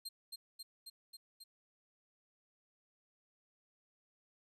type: tone with echo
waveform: sawtooth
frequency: 4186 Hz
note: C8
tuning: in tune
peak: -39 dBFS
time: 0.05-0.09 s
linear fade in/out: 10 ms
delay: 270 ms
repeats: 5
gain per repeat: -2 dB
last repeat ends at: 1.44 s
effects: resampled to 32000 Hz + 13-bit